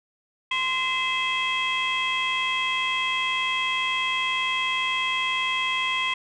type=tone cluster; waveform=sine; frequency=1041 / 2050 / 2602 / 3249 Hz; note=C6 / C7 / E7 / G#7; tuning=-9 / -36 / -23 / -39 cents; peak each=-27 dBFS; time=0.51-6.14 s; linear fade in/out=5 ms; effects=tanh soft clip ceiling -17 dBFS